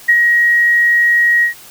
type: tone with ADSR envelope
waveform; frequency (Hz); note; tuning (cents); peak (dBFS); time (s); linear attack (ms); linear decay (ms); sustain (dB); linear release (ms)
sine; 1894; A#6; +27; -5; 0.08-1.54; 14; 55; -3; 110
effects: white hiss -38 dBFS RMS until 1.7 s